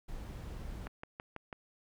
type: noise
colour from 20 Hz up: brown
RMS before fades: -43 dBFS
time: 0.08-0.88 s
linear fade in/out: 10 ms
type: click train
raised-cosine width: 0.5 ms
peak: -27 dBFS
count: 5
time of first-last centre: 0.87-1.528 s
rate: 6.08 Hz
effects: none